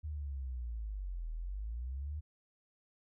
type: linear two-way sweep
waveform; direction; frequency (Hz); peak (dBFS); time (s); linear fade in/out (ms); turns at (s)
sine; down then up; 77.78 to 38.89 to 77.78; -37; 0.03-2.21; 20; 1.32
effects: none